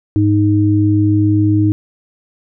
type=tone pair together; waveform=sine; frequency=103.82 / 311.1 Hz; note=G#2 / D#4; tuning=0 / 0 cents; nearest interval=octave + perfect fifth; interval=1900 cents; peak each=-12 dBFS; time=0.16-1.72 s; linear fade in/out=0 ms; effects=none